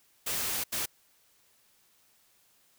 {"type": "noise bursts at uneven times", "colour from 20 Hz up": "white", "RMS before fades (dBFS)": -32, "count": 2, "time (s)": [[0.26, 0.64], [0.72, 0.86]], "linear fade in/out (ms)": 10, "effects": ["white hiss -66 dBFS RMS until 2.78 s"]}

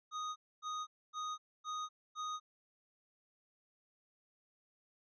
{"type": "tone bursts", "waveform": "square", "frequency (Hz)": 1244.5, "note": "D#6", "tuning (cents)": 0, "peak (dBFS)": -39, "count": 5, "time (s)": [0.11, 2.4], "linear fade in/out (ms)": 50, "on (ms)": 250, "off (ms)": 260, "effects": ["resampled to 16000 Hz"]}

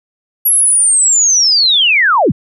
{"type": "linear sweep", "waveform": "sine", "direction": "down", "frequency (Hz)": [11490, 85.5], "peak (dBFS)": -7, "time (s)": [0.45, 2.32], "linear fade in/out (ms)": 10, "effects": []}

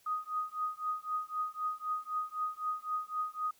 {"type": "tone with tremolo", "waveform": "sine", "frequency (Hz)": 1246, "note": "D#6", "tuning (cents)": 2, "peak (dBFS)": -29, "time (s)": [0.06, 3.51], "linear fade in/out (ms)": 5, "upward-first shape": "triangle", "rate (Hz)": 3.9, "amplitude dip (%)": 100, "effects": ["white hiss -66 dBFS RMS until 3.59 s"]}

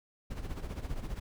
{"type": "noise with tremolo", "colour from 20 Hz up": "brown", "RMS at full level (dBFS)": -35, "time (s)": [0.3, 1.2], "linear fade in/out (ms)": 10, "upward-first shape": "sine", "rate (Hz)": 15, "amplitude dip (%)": 70, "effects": []}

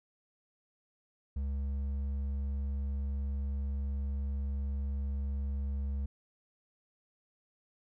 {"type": "tone with hard clipping", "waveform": "triangle", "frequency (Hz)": 69.3, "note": "C#2", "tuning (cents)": 0, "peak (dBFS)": -33, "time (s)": [1.36, 6.06], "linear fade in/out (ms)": 5, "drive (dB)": 8, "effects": []}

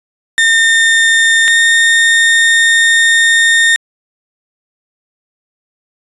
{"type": "tone pair in turn", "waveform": "35% pulse", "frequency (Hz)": [1818, 1832.8], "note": ["A#6", "A#6"], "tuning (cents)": [-44, -30], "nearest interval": "unison", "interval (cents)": 14, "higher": "second", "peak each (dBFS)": -5, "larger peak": "neither", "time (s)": [[0.38, 1.48], [1.48, 3.76]], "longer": "second", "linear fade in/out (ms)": 0, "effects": ["resampled to 24000 Hz"]}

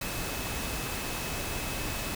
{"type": "tone in noise", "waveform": "sine", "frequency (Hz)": 2582, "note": "E7", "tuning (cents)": -37, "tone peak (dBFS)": -43, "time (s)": [0.01, 2.15], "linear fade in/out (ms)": 5, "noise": "pink", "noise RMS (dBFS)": -34, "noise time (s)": [0.01, 2.15], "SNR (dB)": -12, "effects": []}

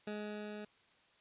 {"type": "tone with level ramp", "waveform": "20% pulse", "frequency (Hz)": 209.8, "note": "G#3", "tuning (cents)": 18, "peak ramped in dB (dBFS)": [-34, -39], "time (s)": [0.07, 0.65], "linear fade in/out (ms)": 5, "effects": ["white hiss -68 dBFS RMS until 1.2 s", "resampled to 8000 Hz"]}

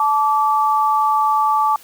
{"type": "tone pair together", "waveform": "sine", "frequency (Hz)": [869, 1160], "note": ["A5", "D6"], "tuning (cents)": [-22, -22], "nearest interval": "perfect fourth", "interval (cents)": 500, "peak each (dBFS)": -16, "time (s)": [0, 1.76], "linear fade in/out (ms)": 2, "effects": ["white hiss -45 dBFS RMS until 1.83 s"]}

